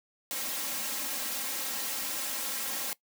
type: noise with comb filter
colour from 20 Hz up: white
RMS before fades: -34 dBFS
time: 0.31-2.93 s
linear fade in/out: 0 ms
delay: 3.7 ms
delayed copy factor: +0.8
effects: noise-tail reverb RT60 0.1 s tail -20 dB re dry + high-pass 150 Hz 12 dB/octave